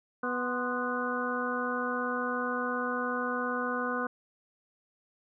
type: harmonic tone with a mistuned harmonic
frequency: 246.9 Hz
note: B3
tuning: in tune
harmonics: 1 / 2 / 3 / 4 / 5 / 6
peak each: -35 / -35 / -41 / -37 / -36 / -35 dBFS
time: 0.23-4.07 s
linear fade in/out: 5 ms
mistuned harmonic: 4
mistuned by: +93 cents
effects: none